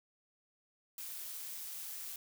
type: noise with amplitude modulation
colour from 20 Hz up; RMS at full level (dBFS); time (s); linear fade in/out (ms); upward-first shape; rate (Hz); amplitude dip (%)
blue; -43; 0.98-2.16; 2; sine; 165; 30
effects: none